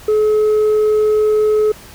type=tone with tanh clipping; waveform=sine; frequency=427.5 Hz; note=A4; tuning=50 cents flat; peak=-11 dBFS; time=0.08-1.72 s; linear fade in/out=5 ms; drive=2 dB; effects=added 60 Hz sine -45 dBFS peak until 1.94 s + pink hiss -39 dBFS RMS until 1.94 s